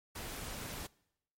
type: noise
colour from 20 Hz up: pink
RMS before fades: -43 dBFS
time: 0.15-0.87 s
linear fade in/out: 10 ms
effects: noise-tail reverb RT60 0.8 s tail -23 dB re dry + MP3 64 kbps